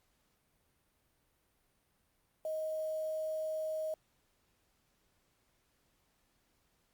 sine tone with quantisation, 628 Hz, D#5, 16 cents sharp, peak -34 dBFS, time 2.45-3.94 s, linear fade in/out 2 ms, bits 9, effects pink hiss -75 dBFS RMS until 6.93 s + Opus 48 kbps

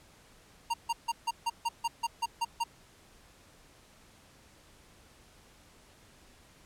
square tone bursts, 930 Hz, A#5, 4 cents flat, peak -28 dBFS, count 11, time 0.7-2.64 s, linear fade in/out 10 ms, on 40 ms, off 150 ms, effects pink hiss -59 dBFS RMS until 6.65 s + low-pass 11000 Hz 12 dB/octave

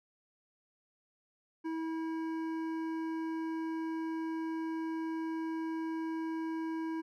sine tone with hard clipping, 323.6 Hz, E4, 32 cents flat, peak -36 dBFS, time 1.64-7.02 s, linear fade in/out 20 ms, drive 11 dB, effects none

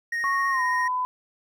triangle tone with vibrato, 1864.7 Hz, A#6, in tune, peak -23 dBFS, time 0.12-0.88 s, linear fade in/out 5 ms, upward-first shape sine, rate 15 Hz, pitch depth 10 cents each way
sine tone with pitch glide, 1102 to 1004.7 Hz, C#6 to B5, -11 to +29 cents, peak -23 dBFS, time 0.24-1.05 s, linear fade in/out 0 ms, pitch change -160 cents, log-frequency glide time 0.5-0.62 s
effects none

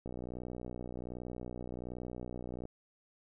click train, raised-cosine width 2 ms, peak -29 dBFS, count 160, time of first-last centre 0.06-2.654 s, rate 61.3 Hz, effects none

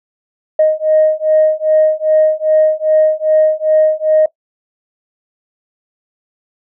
sine beating tone pair, 621 / 623.5 Hz, D#5 / D#5, -3 / +3 cents, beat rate 2.5 Hz, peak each -11 dBFS, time 0.59-4.26 s, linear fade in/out 5 ms, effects noise-tail reverb RT60 0.1 s tail -18 dB re dry + tanh soft clip ceiling -2 dBFS

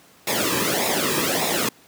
pink noise with flanger, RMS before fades -22 dBFS, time 0.27-1.69 s, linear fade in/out 5 ms, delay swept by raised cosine 0.65 to 1.42 ms, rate 1.7 Hz, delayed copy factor -0.7, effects pink hiss -52 dBFS RMS until 1.87 s + high-pass 150 Hz 12 dB/octave

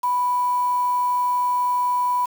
sine tone with quantisation, 987.8 Hz, B5, in tune, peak -18 dBFS, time 0.03-2.26 s, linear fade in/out 10 ms, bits 6, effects none

